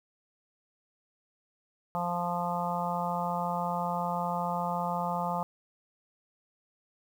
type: harmonic tone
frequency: 174.61 Hz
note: F3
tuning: in tune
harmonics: 1 / 3 / 4 / 5 / 6 / 7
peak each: -35 / -38 / -35 / -33 / -38 / -38 dBFS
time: 1.95-5.43 s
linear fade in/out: 0 ms
effects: 9-bit